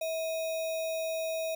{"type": "tone with sample-and-hold", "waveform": "sine", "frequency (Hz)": 646, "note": "E5", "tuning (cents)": -35, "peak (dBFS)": -30, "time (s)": [0.01, 1.55], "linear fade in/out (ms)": 5, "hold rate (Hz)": 3150, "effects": []}